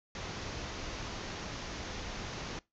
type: low-pass noise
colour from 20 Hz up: pink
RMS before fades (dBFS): -41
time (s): 0.15-2.59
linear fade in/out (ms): 2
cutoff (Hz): 6700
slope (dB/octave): 96
effects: noise-tail reverb RT60 0.2 s tail -21 dB re dry